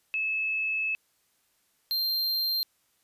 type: tone pair in turn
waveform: sine / square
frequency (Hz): 2600 / 4172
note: E7 / C8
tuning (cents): -24 / -6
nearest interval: minor sixth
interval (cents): 818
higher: second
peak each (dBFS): -26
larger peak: neither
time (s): 0.14-0.95 / 1.91-2.63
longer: first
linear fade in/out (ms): 0
effects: white hiss -70 dBFS RMS until 3.03 s + resampled to 32000 Hz